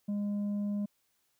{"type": "tone with tanh clipping", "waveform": "sine", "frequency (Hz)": 204.6, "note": "G#3", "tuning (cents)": -26, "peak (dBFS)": -31, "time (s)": [0.08, 0.86], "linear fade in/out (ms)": 10, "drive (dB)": 4, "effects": ["white hiss -75 dBFS RMS until 1.39 s"]}